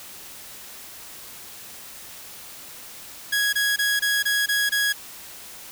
sawtooth tone bursts, 1661.2 Hz, G#6, in tune, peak -16 dBFS, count 7, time 3.32-4.928 s, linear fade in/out 10 ms, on 210 ms, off 23 ms, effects white hiss -41 dBFS RMS until 5.71 s

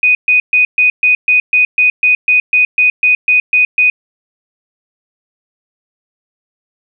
sine tone bursts, 2489 Hz, D#7, in tune, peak -6 dBFS, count 16, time 0.03-3.9 s, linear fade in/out 2 ms, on 120 ms, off 130 ms, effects none

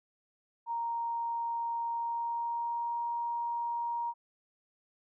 sine tone with pitch glide, 932.3 to 941.5 Hz, A#5 to A#5, 0 to +17 cents, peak -31 dBFS, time 0.66-4.14 s, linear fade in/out 50 ms, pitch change +17 cents, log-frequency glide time 1.91-3.01 s, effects none

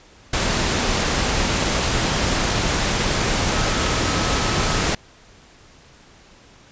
sine tone in noise, 1286 Hz, E6, 43 cents flat, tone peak -31 dBFS, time 3.54-4.82 s, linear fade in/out 5 ms, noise pink, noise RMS -20 dBFS, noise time 0.33-4.95 s, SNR -14 dB, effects pink hiss -49 dBFS RMS until 6.71 s + resampled to 16000 Hz

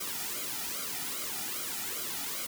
white noise with flanger, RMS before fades -36 dBFS, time 0-2.47 s, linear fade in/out 10 ms, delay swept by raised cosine 1.1 to 1.9 ms, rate 2.5 Hz, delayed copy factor -0.85, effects none

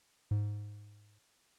triangle tone with exponential decay, 103.83 Hz, G#2, in tune, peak -24 dBFS, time 0.31-1.19 s, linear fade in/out 5 ms, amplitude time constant 190 ms, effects white hiss -69 dBFS RMS until 1.58 s + low-pass 9000 Hz 12 dB/octave

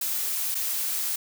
blue noise with dropouts, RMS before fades -28 dBFS, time 0.01-1.16 s, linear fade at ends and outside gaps 5 ms, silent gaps 0.546-0.551 s, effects none

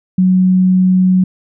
sine tone, 185 Hz, F#3, in tune, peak -7 dBFS, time 0.18-1.24 s, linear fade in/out 5 ms, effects none

